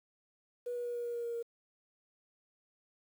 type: tone with pitch steps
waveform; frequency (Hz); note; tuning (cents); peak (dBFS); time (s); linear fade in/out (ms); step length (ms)
sine; 486.5 / 483.7 / 480.9 / 478.1 / 475.4 / 472.7 / 469.9 / 467.2; B4 / B4 / B4 / A#4 / A#4 / A#4 / A#4 / A#4; -26 / -36 / -46 / +44 / +34 / +24 / +14 / +4; -34; 0.66-1.428; 10; 96
effects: tanh soft clip ceiling -31 dBFS + 10-bit